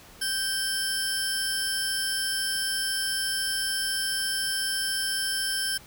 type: tone pair together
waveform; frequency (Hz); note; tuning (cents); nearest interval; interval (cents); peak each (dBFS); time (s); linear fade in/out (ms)
25% pulse; 1568 / 5278; G6 / E8; 0 / +1; octave + major sixth; 2101; -25 / -24; 0.21-5.78; 10
effects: pink hiss -50 dBFS RMS until 5.86 s